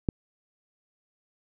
click, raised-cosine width 3 ms, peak -11 dBFS, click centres 0.088 s, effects none

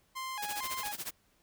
sawtooth tone with vibrato, 932.3 Hz, A#5, in tune, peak -33 dBFS, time 0.15-0.93 s, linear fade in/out 20 ms, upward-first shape square, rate 2.2 Hz, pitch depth 200 cents each way
white noise with tremolo, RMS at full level -37 dBFS, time 0.42-1.11 s, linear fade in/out 5 ms, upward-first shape sine, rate 14 Hz, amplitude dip 90%
effects pink hiss -70 dBFS RMS until 1.42 s

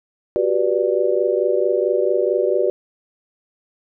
sine chord, G major seventh, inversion third, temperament just, 367.5 / 392 / 490 / 588 Hz, F#4 / G4 / B4 / D5, -12 / 0 / -14 / +2 cents, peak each -21 dBFS, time 0.36-2.7 s, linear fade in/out 0 ms, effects none

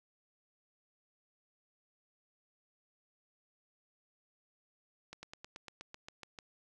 slowing click train, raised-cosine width 0.2 ms, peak -29 dBFS, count 11, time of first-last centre 5.13-6.388 s, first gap 100 ms, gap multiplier 1.05, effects none

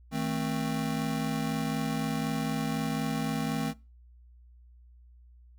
square chord, A diminished, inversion second, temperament just, 158.4 / 220 / 264 Hz, Eb3 / A3 / C4, +31 / 0 / +16 cents, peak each -34 dBFS, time 0.11-3.74 s, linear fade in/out 50 ms, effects noise-tail reverb RT60 0.3 s tail -23 dB re dry + added 60 Hz sine -52 dBFS peak until 5.58 s

